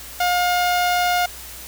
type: tone with notch filter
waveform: sawtooth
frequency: 713 Hz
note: F5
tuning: 36 cents sharp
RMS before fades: -19 dBFS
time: 0.2-1.26 s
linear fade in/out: 5 ms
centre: 8500 Hz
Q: 1.7
effects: added 60 Hz sine -43 dBFS peak until 1.67 s + white hiss -37 dBFS RMS until 1.67 s